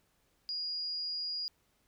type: tone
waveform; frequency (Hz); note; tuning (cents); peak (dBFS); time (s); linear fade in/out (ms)
sine; 4867; D#8; -39; -34; 0.49-1.48; 0
effects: pink hiss -73 dBFS RMS until 1.87 s